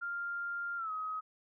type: tone with pitch glide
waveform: sine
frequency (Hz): 1396.9 to 1266.2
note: F6 to D#6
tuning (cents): 0 to +30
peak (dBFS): -35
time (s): 0.01-1.21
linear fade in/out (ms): 20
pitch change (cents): -170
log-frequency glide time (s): 0.77-0.91
effects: none